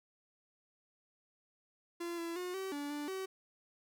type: tone with pitch steps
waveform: 45% pulse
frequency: 342.8 / 336.3 / 360.6 / 383 / 288.4 / 293.2 / 380.7 Hz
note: F4 / E4 / F#4 / G4 / D4 / D4 / F#4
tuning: -32 / +35 / -45 / -40 / -31 / -3 / +49 cents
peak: -38 dBFS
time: 2-3.26 s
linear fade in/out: 10 ms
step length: 180 ms
effects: none